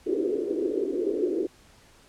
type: band-pass noise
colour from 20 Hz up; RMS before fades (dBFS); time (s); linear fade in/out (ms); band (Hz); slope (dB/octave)
pink; -27; 0.06-1.47; 10; 320 to 440; 48
effects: pink hiss -56 dBFS RMS until 2.08 s + low-pass 10000 Hz 12 dB/octave